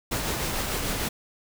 pink noise with tremolo, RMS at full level -27 dBFS, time 0.11-1.09 s, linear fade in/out 10 ms, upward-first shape triangle, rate 6.7 Hz, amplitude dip 35%, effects none

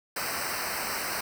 pink noise with comb filter, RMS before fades -32 dBFS, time 0.16-1.21 s, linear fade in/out 5 ms, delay 0.29 ms, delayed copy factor -0.95, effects none

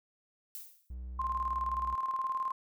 violet noise with exponential decay, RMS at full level -41 dBFS, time 0.55-0.94 s, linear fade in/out 0 ms, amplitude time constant 83 ms
triangle tone, 62.1 Hz, B1, 10 cents sharp, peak -37 dBFS, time 0.9-1.95 s, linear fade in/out 5 ms
sine tone with tremolo, 1054 Hz, C6, 12 cents sharp, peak -29 dBFS, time 1.19-2.52 s, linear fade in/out 5 ms, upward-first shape square, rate 19 Hz, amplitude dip 50%
effects none

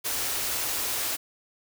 white band-stop noise, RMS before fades -29 dBFS, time 0.04-1.17 s, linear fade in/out 20 ms, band 140 to 240 Hz, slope 96 dB/octave, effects none

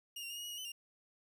sawtooth tone with pitch steps, 2846 / 2763 / 2845 / 2880 / 2906 / 2875 / 3024 / 2803 Hz, F7 / F7 / F7 / F#7 / F#7 / F7 / F#7 / F7, +32 / -19 / +31 / -47 / -32 / +50 / +37 / +6 cents, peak -39 dBFS, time 0.16-0.72 s, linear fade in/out 5 ms, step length 70 ms, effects none

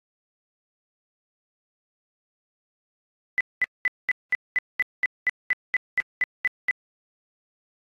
sine tone bursts, 2000 Hz, B6, 21 cents sharp, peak -18 dBFS, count 15, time 3.38-6.71 s, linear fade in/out 0 ms, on 26 ms, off 210 ms, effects AAC 32 kbps

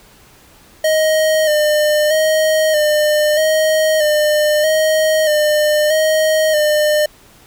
square tone with vibrato, 615 Hz, D#5, 20 cents flat, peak -12 dBFS, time 0.84-7.06 s, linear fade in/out 5 ms, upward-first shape square, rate 0.79 Hz, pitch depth 33 cents each way, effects pink hiss -46 dBFS RMS until 7.46 s

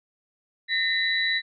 sine tone cluster, 1834 / 2019 / 3936 Hz, A#6 / B6 / B7, -29 / +38 / -7 cents, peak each -25 / -28 / -26 dBFS, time 0.68-1.42 s, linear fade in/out 50 ms, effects none

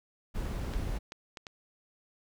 brown noise, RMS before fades -34 dBFS, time 0.34-0.99 s, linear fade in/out 20 ms
clicks, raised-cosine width 0.2 ms, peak -25 dBFS, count 4, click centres 0.737 / 1.121 / 1.372 / 1.468 s
effects none

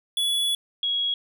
square / sine tone pair in turn, 3403 / 3320 Hz, G#7 / G#7, +41 / -1 cents, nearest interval unison, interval 42 cents, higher first, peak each -22 / -22 dBFS, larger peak neither, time 0.17-0.55 / 0.83-1.14 s, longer first, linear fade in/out 2 ms, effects none

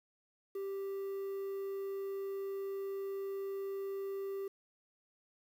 triangle tone with quantisation, 392 Hz, G4, in tune, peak -35 dBFS, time 0.55-4.48 s, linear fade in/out 5 ms, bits 10, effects none

